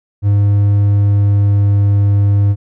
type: tone with pitch glide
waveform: triangle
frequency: 101.6 to 101.01 Hz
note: G#2 to G#2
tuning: -38 to -48 cents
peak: -6 dBFS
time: 0.22-2.56 s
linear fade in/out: 50 ms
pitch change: -10 cents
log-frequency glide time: 0.78-1.82 s
effects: none